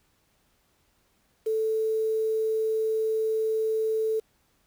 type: tone with quantisation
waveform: sine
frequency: 440 Hz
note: A4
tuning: in tune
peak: -23 dBFS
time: 1.46-4.2 s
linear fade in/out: 10 ms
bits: 8
effects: pink hiss -68 dBFS RMS until 4.66 s